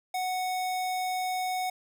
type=tone; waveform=square; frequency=739 Hz; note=F#5; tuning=2 cents flat; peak=-29 dBFS; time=0.14-1.7 s; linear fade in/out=5 ms; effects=none